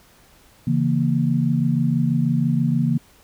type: chord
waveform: sine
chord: A# diminished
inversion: first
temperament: equal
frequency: 138.59 / 164.81 / 233.1 Hz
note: C#3 / E3 / A#3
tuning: 0 / 0 / 0 cents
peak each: -21 dBFS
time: 0.67-2.98 s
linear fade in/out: 5 ms
effects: pink hiss -53 dBFS RMS until 3.23 s